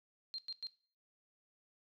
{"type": "tone bursts", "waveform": "sine", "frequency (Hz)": 4186, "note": "C8", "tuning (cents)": 0, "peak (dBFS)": -39, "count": 3, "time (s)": [0.34, 0.669], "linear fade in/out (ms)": 0, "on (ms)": 43, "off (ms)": 100, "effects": ["noise-tail reverb RT60 0.4 s tail -17 dB re dry"]}